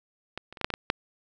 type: clicks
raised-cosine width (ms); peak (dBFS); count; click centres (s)
0.3; -18 / -27 / -27 / -17 / -6 / -15 / -11 / -6; 8; 0.376 / 0.526 / 0.572 / 0.613 / 0.645 / 0.703 / 0.739 / 0.901
effects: none